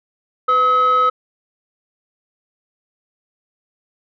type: tone pair together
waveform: sine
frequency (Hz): 502 / 1280.4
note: B4 / D#6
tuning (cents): +28 / +49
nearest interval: octave + major third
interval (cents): 1621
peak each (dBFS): -19 / -10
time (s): 0.48-1.1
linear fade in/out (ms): 10
effects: tanh soft clip ceiling -9 dBFS